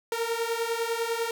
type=beating tone pair; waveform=sawtooth; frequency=456.3 / 466.3 Hz; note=A#4 / A#4; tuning=-37 / +1 cents; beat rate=10 Hz; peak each=-26 dBFS; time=0.12-1.31 s; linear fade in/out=2 ms; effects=none